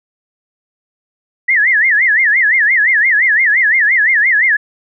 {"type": "tone with vibrato", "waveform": "sine", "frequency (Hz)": 1887, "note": "A#6", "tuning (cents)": 21, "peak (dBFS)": -8, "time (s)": [1.48, 4.57], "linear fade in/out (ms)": 10, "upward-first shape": "sine", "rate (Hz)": 5.8, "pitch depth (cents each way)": 220, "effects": []}